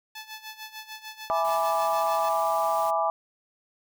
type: tone with tremolo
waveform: 10% pulse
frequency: 869 Hz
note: A5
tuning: 22 cents flat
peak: -28 dBFS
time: 0.15-2.29 s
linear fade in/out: 5 ms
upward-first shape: sine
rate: 6.7 Hz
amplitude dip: 80%
type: chord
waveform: sine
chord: E dominant seventh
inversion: none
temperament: equal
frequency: 659.3 / 830.6 / 987.8 / 1174.7 Hz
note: E5 / G#5 / B5 / D6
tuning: 0 / 0 / 0 / 0 cents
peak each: -27 / -27 / -30 / -28 dBFS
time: 1.3-3.1 s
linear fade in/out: 0 ms
type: noise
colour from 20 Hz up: white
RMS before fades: -43 dBFS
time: 1.44-2.91 s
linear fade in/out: 10 ms
effects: none